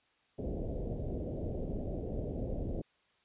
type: low-pass noise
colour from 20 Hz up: pink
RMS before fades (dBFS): -37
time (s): 0.38-2.82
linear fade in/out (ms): 10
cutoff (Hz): 630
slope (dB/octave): 48
effects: white hiss -71 dBFS RMS until 3.24 s + resampled to 8000 Hz